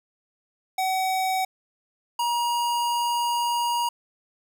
square tone pair in turn, 755 / 951.2 Hz, F#5 / A#5, +35 / +35 cents, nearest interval major third, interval 400 cents, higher second, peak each -23 / -23 dBFS, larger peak neither, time 0.78-1.45 / 2.19-3.89 s, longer second, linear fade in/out 5 ms, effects none

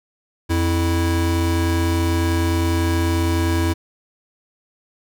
square tone pair together, 86.44 / 328.8 Hz, F2 / E4, -17 / -4 cents, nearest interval octave + major seventh, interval 2313 cents, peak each -19 / -22 dBFS, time 0.49-3.74 s, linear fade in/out 20 ms, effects none

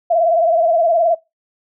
sine tone with vibrato, 669 Hz, E5, 25 cents sharp, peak -11 dBFS, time 0.1-1.15 s, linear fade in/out 10 ms, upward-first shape sine, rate 19 Hz, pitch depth 77 cents each way, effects noise-tail reverb RT60 0.2 s tail -21 dB re dry

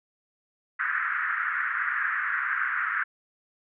white band-pass noise, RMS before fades -28 dBFS, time 0.79-3.04 s, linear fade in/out 10 ms, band 1300 to 1800 Hz, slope 48 dB/octave, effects none

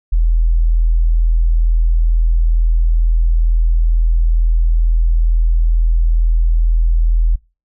sine tone, 41.1 Hz, E1, 4 cents flat, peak -9 dBFS, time 0.12-7.36 s, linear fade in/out 10 ms, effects noise-tail reverb RT60 0.3 s tail -24 dB re dry

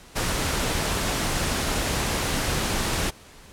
pink noise, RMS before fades -25 dBFS, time 0.15-3.11 s, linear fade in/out 20 ms, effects pink hiss -48 dBFS RMS until 3.52 s + low-pass 11000 Hz 12 dB/octave

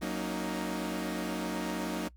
sawtooth chord, D# minor seventh, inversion first, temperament equal with one note detuned, 185 / 233.1 / 281.5 / 311.1 Hz, F#3 / A#3 / C#4 / D#4, 0 / 0 / +27 / 0 cents, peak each -33 / -34 / -37 / -33 dBFS, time 0.01-2.09 s, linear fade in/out 20 ms, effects noise-tail reverb RT60 0.1 s tail -22 dB re dry + added 60 Hz sine -52 dBFS peak until 2.16 s

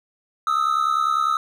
triangle tone pair together, 1244.5 / 1314.5 Hz, D#6 / E6, 0 / -5 cents, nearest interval minor second, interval 95 cents, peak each -19 dBFS, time 0.47-1.37 s, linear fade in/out 2 ms, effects none

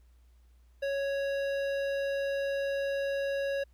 sine tone with hard clipping, 554.4 Hz, C#5, in tune, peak -31 dBFS, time 0.82-3.64 s, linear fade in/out 10 ms, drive 13 dB, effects added 60 Hz sine -57 dBFS peak until 3.73 s + pink hiss -74 dBFS RMS until 3.73 s

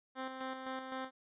10% pulse tone with tremolo, 261.6 Hz, C4, in tune, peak -30 dBFS, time 0.15-1.11 s, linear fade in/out 50 ms, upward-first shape square, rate 3.9 Hz, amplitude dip 45%, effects resampled to 8000 Hz

